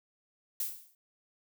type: noise with exponential decay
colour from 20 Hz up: violet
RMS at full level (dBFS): -30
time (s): 0.6-0.95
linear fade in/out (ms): 2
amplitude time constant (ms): 76
effects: none